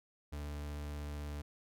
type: tone with vibrato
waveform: 40% pulse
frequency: 73.42 Hz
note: D2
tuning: in tune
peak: -39 dBFS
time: 0.32-1.42 s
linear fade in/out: 10 ms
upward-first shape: sine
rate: 16 Hz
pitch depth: 9 cents each way
effects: none